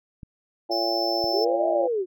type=clicks; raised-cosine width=5 ms; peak=-27 dBFS; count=2; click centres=0.232 / 1.242 s
type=harmonic tone; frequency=114.9 Hz; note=A#2; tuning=25 cents flat; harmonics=3 / 4 / 5 / 6 / 7; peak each=-28 / -36 / -29 / -29 / -30 dBFS; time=0.69-1.88 s; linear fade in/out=20 ms
type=tone; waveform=triangle; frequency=5300 Hz; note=E8; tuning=9 cents sharp; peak=-26 dBFS; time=0.71-1.45 s; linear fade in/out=10 ms
type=linear two-way sweep; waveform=sine; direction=up then down; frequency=349.2 to 659.3 to 349.2 Hz; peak=-22 dBFS; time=1.31-2.06 s; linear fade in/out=50 ms; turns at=1.68 s
effects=none